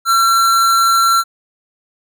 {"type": "tone with amplitude modulation", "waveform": "square", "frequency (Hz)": 1356, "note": "E6", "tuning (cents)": 49, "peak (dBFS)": -9, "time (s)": [0.05, 1.24], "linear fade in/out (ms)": 50, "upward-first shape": "sine", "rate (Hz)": 245, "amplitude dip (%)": 30, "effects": []}